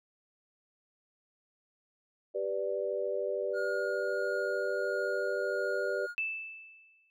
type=chord; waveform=sine; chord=G major; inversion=none; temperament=equal; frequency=392 / 493.9 / 587.3 Hz; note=G4 / B4 / D5; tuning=0 / 0 / 0 cents; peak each=-35 / -35 / -34 dBFS; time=2.34-6.07 s; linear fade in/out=20 ms
type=tone with tremolo; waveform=triangle; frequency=1429 Hz; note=F6; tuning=39 cents sharp; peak=-33 dBFS; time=3.53-6.15 s; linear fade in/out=50 ms; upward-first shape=triangle; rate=1.5 Hz; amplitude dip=25%
type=tone with exponential decay; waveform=sine; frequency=2637 Hz; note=E7; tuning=in tune; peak=-28 dBFS; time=6.18-7.1 s; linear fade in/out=0 ms; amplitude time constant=200 ms
effects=none